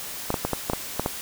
clicks, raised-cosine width 1 ms, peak -9 dBFS, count 8, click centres 0.304 / 0.342 / 0.45 / 0.533 / 0.699 / 0.734 / 0.996 / 1.061 s, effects white hiss -35 dBFS RMS until 1.21 s

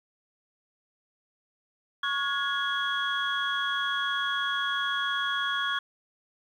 sine tone cluster, 1110 / 1433 / 1669 / 3330 Hz, C#6 / F6 / G#6 / G#7, +2 / +44 / +8 / +4 cents, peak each -31 dBFS, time 2.03-5.79 s, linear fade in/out 5 ms, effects tanh soft clip ceiling -18 dBFS + 10-bit

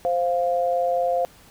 sine tone pair together, 522.9 / 698.5 Hz, C5 / F5, -1 / 0 cents, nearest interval perfect fourth, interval 501 cents, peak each -22 dBFS, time 0.05-1.25 s, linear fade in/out 0 ms, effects pink hiss -51 dBFS RMS until 1.5 s

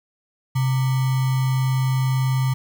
sine tone with sample-and-hold, 130.81 Hz, C3, in tune, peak -17 dBFS, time 0.55-2.54 s, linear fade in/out 10 ms, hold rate 1050 Hz, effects none

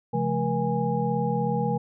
sine tone cluster, 135.6 / 172.2 / 214.7 / 477.2 / 824 Hz, C#3 / F3 / A3 / A#4 / G#5, -38 / -24 / -42 / +41 / -14 cents, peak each -29 dBFS, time 0.13-1.78 s, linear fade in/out 10 ms, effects none

